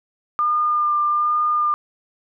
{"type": "tone with vibrato", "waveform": "sine", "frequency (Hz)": 1204, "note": "D6", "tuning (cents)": 43, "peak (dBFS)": -16, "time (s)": [0.39, 1.74], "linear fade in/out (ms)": 0, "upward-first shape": "sine", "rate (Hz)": 1.2, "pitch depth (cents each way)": 16, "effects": []}